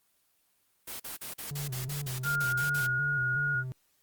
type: noise bursts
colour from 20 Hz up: white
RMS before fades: -39 dBFS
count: 12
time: 0.87-2.87 s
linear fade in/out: 10 ms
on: 130 ms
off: 40 ms
type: tone with vibrato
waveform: triangle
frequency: 135.8 Hz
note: C#3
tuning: 35 cents flat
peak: -32 dBFS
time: 1.51-3.72 s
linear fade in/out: 0 ms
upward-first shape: square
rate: 2.7 Hz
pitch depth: 94 cents each way
type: tone with pitch glide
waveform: sine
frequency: 1408 to 1438.4 Hz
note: F6 to F#6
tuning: +14 to -49 cents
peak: -27 dBFS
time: 2.23-3.64 s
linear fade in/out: 50 ms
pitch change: +37 cents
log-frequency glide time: 2.34-2.83 s
effects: white hiss -71 dBFS RMS until 4.02 s + Opus 24 kbps